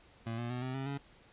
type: tone with pitch steps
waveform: 25% pulse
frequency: 114.4 / 119.12 / 124.04 / 129.15 / 134.48 / 140.03 Hz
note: A#2 / A#2 / B2 / C3 / C3 / C#3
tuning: -32 / +38 / +8 / -22 / +48 / +18 cents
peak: -32 dBFS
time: 0.26-0.98 s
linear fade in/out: 10 ms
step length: 120 ms
effects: pink hiss -61 dBFS RMS until 1.32 s + resampled to 8000 Hz